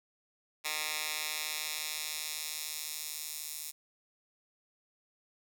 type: tone with high-pass filter sweep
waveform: 10% pulse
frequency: 153.3 Hz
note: D#3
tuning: 25 cents flat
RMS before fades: -38 dBFS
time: 0.64-3.72 s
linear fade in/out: 20 ms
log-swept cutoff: 2000 to 7300 Hz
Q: 0.7
effects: none